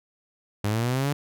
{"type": "linear sweep", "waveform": "sawtooth", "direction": "up", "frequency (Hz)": [100, 146.83], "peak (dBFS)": -19, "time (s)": [0.64, 1.13], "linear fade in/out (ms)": 5, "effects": []}